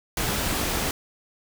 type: noise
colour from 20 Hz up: pink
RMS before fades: -26 dBFS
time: 0.17-0.91 s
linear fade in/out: 2 ms
effects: none